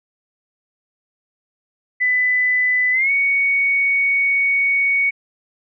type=tone with pitch glide; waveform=sine; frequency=1999 to 2231 Hz; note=B6 to C#7; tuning=+20 to +11 cents; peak=-14 dBFS; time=2-5.11 s; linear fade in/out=20 ms; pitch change=+191 cents; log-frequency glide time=2.92-3.11 s; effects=none